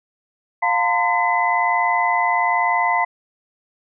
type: tone cluster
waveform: sine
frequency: 705 / 900 / 1021 / 2015 Hz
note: F5 / A5 / C6 / B6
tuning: +16 / +39 / -43 / +34 cents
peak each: -22 / -20 / -22 / -21 dBFS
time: 0.62-3.05 s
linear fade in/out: 10 ms
effects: none